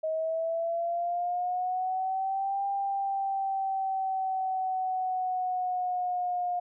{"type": "linear two-way sweep", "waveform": "sine", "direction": "up then down", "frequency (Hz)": [630, 795, 711], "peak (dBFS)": -27, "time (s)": [0.03, 6.6], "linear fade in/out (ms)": 10, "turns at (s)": 2.66, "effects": []}